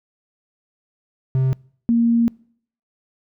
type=tone pair in turn; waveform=triangle / sine; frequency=131.3 / 233.1 Hz; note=C3 / A#3; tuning=+6 / 0 cents; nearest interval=minor seventh; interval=994 cents; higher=second; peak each=-13 dBFS; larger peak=neither; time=1.35-1.53 / 1.89-2.28 s; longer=second; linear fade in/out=0 ms; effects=noise-tail reverb RT60 0.6 s tail -26 dB re dry